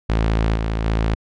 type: tone with level steps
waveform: sawtooth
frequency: 55 Hz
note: A1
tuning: in tune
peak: -12 / -16 / -13 dBFS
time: 0.09-1.15 s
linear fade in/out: 10 ms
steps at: 0.55 / 0.85 s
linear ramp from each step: 10 ms
effects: low-pass 4000 Hz 12 dB/octave